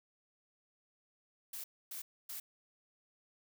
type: noise bursts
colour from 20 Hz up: blue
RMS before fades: -44 dBFS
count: 3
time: 1.53-2.4 s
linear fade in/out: 5 ms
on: 110 ms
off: 270 ms
effects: none